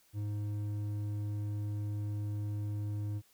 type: tone with hard clipping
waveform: sine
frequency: 103.83 Hz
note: G#2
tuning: in tune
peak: -35 dBFS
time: 0.13-3.22 s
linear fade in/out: 50 ms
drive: 6 dB
effects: white hiss -67 dBFS RMS until 3.33 s